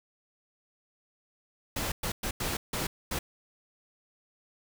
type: noise bursts at uneven times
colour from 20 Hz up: pink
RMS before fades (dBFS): -32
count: 6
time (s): 1.76-1.92 / 2.03-2.12 / 2.23-2.31 / 2.4-2.57 / 2.73-2.87 / 3.11-3.19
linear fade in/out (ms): 5
effects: none